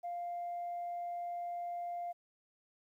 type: tone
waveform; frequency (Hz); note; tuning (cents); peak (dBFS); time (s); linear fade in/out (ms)
sine; 698.5; F5; 0; -36; 0.03-2.13; 20
effects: tanh soft clip ceiling -34 dBFS + 12-bit